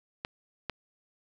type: clicks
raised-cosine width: 0.3 ms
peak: -17 / -16 dBFS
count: 2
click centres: 0.249 / 0.697 s
effects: none